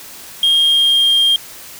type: tone with pitch glide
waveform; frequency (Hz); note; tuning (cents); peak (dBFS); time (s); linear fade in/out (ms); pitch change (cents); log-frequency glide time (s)
sine; 3232 to 3210; G#7 to G7; -48 to +40; -7; 0.43-1.36; 2; -12; 0.57-1.12
effects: tanh soft clip ceiling -8 dBFS + white hiss -35 dBFS RMS until 1.79 s

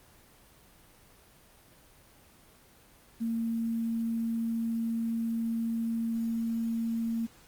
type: tone with quantisation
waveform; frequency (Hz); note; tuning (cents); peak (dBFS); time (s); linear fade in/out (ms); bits
sine; 228.6; A#3; -34; -28; 3.2-7.27; 20; 9
effects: pink hiss -58 dBFS RMS until 7.47 s + Opus 24 kbps

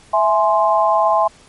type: chord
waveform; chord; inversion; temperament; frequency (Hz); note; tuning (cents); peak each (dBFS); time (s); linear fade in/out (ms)
sine; E augmented; none; equal with one note detuned; 659.3 / 838.8 / 1046.5; E5 / G#5 / B#5; 0 / +17 / 0; -16; 0.13-1.28; 10
effects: pink hiss -47 dBFS RMS until 1.48 s + MP3 48 kbps

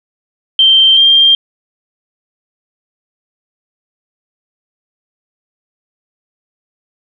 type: tone pair in turn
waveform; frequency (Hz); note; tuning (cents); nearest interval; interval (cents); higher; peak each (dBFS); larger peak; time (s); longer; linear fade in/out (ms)
sine; 3136 / 3187; G7 / G7; 0 / +28; unison; 28; second; -4; neither; 0.59-0.97 / 0.97-1.35; neither; 2
effects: none

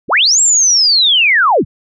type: linear two-way sweep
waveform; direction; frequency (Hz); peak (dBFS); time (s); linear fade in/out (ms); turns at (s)
sine; up then down; 62.3 to 7650 to 62.3; -7; 0.08-1.65; 50; 0.41
effects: none

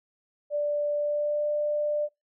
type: tone with pitch glide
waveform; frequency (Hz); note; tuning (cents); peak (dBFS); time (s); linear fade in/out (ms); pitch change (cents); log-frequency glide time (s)
sine; 587.3 to 594.1; D5 to D5; 0 to +20; -24; 0.5-2.09; 50; +20; 0.95-1.48
effects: noise-tail reverb RT60 0.2 s tail -23 dB re dry

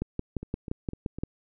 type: two click trains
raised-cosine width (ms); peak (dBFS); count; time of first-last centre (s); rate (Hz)
3; -24 / -16; 4 / 8; 0.43-1.186 / 0.02-1.235; 3.97 / 5.76
effects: none

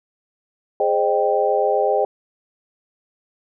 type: chord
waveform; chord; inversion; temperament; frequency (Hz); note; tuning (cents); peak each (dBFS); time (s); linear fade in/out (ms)
sine; Ab major seventh; none; equal with one note detuned; 415.3 / 523.3 / 611.2 / 784; Ab4 / C5 / Eb5 / G5; 0 / 0 / -31 / 0; -21; 0.8-2.05; 2
effects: none

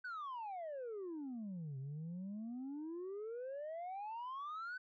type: exponential two-way sweep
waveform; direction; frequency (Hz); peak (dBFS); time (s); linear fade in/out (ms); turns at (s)
sine; down then up; 1530 to 130.81 to 1530; -40; 0.04-4.78; 10; 1.78
effects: tanh soft clip ceiling -41 dBFS

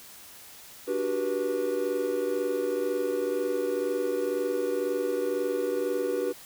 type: chord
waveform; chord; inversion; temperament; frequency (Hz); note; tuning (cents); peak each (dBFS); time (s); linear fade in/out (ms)
triangle; G major seventh; second; equal with one note detuned; 293.7 / 370 / 392 / 486.2; D4 / F#4 / G4 / B4; 0 / 0 / 0 / -27; -33 / -30 / -30 / -27; 0.87-6.33; 20
effects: white hiss -48 dBFS RMS until 6.45 s

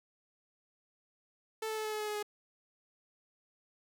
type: tone with pitch steps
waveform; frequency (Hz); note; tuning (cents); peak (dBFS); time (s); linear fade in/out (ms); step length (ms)
sawtooth; 440 / 436.7 / 433.4 / 430.2 / 427 / 423.8 / 420.6 / 417.5; A4 / A4 / A4 / A4 / G#4 / G#4 / G#4 / G#4; 0 / -13 / -26 / -39 / +48 / +35 / +22 / +9; -31; 1.62-2.228; 5; 76
effects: none

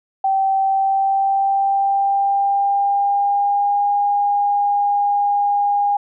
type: tone with pitch glide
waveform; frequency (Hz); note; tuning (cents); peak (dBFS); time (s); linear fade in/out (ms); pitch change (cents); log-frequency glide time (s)
sine; 775 to 813.5; G5 to G#5; -20 to -36; -14; 0.24-5.97; 5; +84; 0.59-3.85
effects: none

